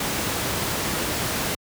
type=noise; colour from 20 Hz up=pink; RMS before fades=-25 dBFS; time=0-1.55 s; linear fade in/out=5 ms; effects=high-pass 80 Hz 12 dB/octave